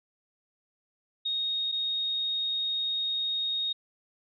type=tone pair in turn; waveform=sine; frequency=3729 / 3729 Hz; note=A#7 / A#7; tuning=0 / 0 cents; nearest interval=unison; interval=0 cents; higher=neither; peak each=-27 dBFS; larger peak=neither; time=1.25-1.72 / 1.72-3.73 s; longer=second; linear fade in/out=10 ms; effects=none